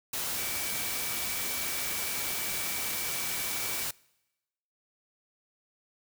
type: tone in noise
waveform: sine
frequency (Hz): 2300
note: D7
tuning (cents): -37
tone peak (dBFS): -41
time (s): 0.37-3.84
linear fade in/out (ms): 5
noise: white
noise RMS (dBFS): -33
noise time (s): 0.13-3.91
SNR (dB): -11
effects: noise-tail reverb RT60 1.0 s tail -25 dB re dry